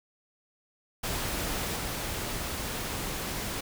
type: noise with level steps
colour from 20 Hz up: pink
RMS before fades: -32 / -34 dBFS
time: 1.03-3.61 s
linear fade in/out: 10 ms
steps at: 1.76 s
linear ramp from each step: 5 ms
effects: none